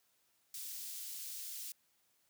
white high-pass noise, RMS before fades -45 dBFS, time 0.54-1.72 s, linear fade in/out 2 ms, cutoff 4100 Hz, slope 12 dB/octave, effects white hiss -75 dBFS RMS until 2.29 s + high-pass 60 Hz 12 dB/octave

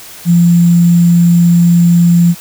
sine tone with sample-and-hold, 172 Hz, F3, 26 cents flat, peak -4 dBFS, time 0.25-2.35 s, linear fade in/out 50 ms, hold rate 7350 Hz, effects white hiss -32 dBFS RMS until 2.4 s

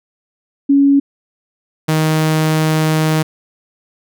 sine / sawtooth tone pair in turn, 279.5 / 156.86 Hz, C#4 / D#3, +14 / +14 cents, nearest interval minor seventh, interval 1000 cents, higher first, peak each -7 / -8 dBFS, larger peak first, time 0.69-1 / 1.88-3.23 s, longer second, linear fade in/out 10 ms, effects none

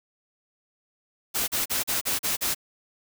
white noise bursts, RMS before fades -26 dBFS, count 7, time 1.34-2.548 s, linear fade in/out 20 ms, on 140 ms, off 38 ms, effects none

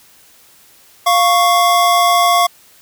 square tone pair together, 698.8 / 1108.7 Hz, F5 / C#6, +1 / 0 cents, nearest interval minor sixth, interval 799 cents, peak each -13 dBFS, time 1.06-2.47 s, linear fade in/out 10 ms, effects white hiss -47 dBFS RMS until 2.81 s

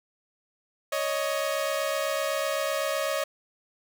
sawtooth tone pair together, 557.1 / 625 Hz, C#5 / D#5, +9 / +8 cents, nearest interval major second, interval 199 cents, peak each -25 dBFS, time 0.92-3.24 s, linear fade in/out 5 ms, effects none

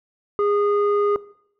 square tone with low-pass filter, 410.3 Hz, G#4, 21 cents flat, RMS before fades -20 dBFS, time 0.39-1.16 s, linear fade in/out 0 ms, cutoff 1000 Hz, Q 5.2, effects noise-tail reverb RT60 0.7 s tail -19 dB re dry

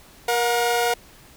sawtooth tone pair together, 472.9 / 721.6 Hz, A#4 / F#5, +25 / -44 cents, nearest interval perfect fifth, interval 731 cents, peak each -18 dBFS, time 0.28-0.94 s, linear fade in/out 5 ms, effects pink hiss -49 dBFS RMS until 1.36 s

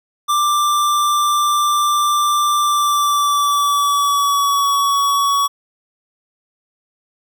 square tone with pitch glide, 1181 to 1125.7 Hz, D6 to C#6, +9 to +26 cents, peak -14 dBFS, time 0.28-5.48 s, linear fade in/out 20 ms, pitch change -83 cents, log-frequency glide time 2.59-4.7 s, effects none

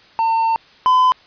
triangle tone pair in turn, 904 / 1014.7 Hz, A5 / B5, +47 / +47 cents, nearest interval major second, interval 200 cents, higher second, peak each -12 / -8 dBFS, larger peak second, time 0.19-0.56 / 0.86-1.12 s, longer first, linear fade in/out 0 ms, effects white hiss -48 dBFS RMS until 1.26 s + resampled to 11025 Hz

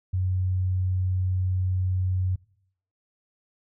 sine tone, 92.5 Hz, F#2, in tune, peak -22 dBFS, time 0.13-2.36 s, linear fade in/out 10 ms, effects noise-tail reverb RT60 0.7 s tail -23 dB re dry

